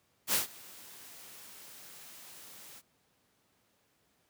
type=noise with ADSR envelope; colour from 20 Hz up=white; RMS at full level=-27 dBFS; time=0.27-2.82 s; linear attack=68 ms; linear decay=130 ms; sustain=-24 dB; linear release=40 ms; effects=pink hiss -72 dBFS RMS until 4.29 s + high-pass 100 Hz 12 dB/octave